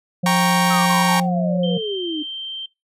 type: harmonic tone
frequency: 177.9 Hz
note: F3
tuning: 32 cents sharp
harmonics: 1 / 3 / 4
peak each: -17 / -28 / -38 dBFS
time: 0.23-1.78 s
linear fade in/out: 10 ms
type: chord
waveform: sawtooth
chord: G diminished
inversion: none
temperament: equal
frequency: 784 / 932.3 / 1108.7 Hz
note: G5 / Bb5 / Db6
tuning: 0 / 0 / 0 cents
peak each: -17 / -17 / -18 dBFS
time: 0.26-1.2 s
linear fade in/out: 2 ms
type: exponential sweep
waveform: sine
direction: down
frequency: 1321 to 293.7 Hz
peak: -23 dBFS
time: 0.7-2.23 s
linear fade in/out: 10 ms
type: tone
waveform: sine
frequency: 3136 Hz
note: G7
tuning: in tune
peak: -27 dBFS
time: 1.63-2.66 s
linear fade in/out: 5 ms
effects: noise-tail reverb RT60 0.2 s tail -20 dB re dry + resampled to 32000 Hz